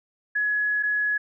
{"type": "tone pair in turn", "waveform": "sine", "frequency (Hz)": [1687, 1687], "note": ["G#6", "G#6"], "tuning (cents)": [27, 27], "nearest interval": "unison", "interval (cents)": 0, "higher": "neither", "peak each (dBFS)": -21, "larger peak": "neither", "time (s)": [[0.35, 0.83], [0.83, 1.18]], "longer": "first", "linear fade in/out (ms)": 10, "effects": []}